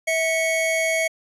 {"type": "tone pair together", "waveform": "square", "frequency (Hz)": [649.1, 2217], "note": ["E5", "C#7"], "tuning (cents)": [-27, 0], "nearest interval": "octave + major sixth", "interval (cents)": 2127, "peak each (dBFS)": -23, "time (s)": [0.07, 1.08], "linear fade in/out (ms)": 10, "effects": ["resampled to 32000 Hz"]}